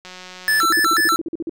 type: click train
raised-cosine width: 0.2 ms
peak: -20 dBFS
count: 107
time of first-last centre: 0.05-0.629 s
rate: 183 Hz
type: tone with vibrato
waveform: square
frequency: 1527 Hz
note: G6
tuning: 46 cents flat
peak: -15 dBFS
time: 0.48-1.16 s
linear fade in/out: 0 ms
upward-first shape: square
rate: 4.1 Hz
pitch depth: 230 cents each way
type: tone bursts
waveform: sine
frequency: 329.6 Hz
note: E4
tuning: in tune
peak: -22 dBFS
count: 13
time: 0.63-1.495 s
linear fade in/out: 2 ms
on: 25 ms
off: 45 ms
effects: none